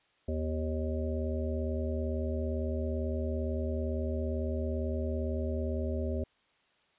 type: harmonic tone with a mistuned harmonic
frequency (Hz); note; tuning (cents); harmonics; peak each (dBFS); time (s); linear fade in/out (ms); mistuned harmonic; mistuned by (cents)
77.78; D#2; 0; 1 / 3 / 5 / 7 / 8; -32 / -37 / -39 / -40 / -41; 0.28-6.24; 5; 3; +69
effects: white hiss -69 dBFS RMS until 6.98 s + resampled to 8000 Hz